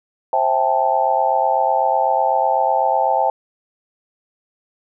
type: chord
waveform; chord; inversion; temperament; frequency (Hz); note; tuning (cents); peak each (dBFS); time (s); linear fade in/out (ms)
sine; A minor seventh; first; just; 528 / 660 / 792 / 880; C5 / E5 / G5 / A5; +16 / +2 / +18 / 0; -22 / -21 / -18 / -19; 0.33-3.3; 2
effects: none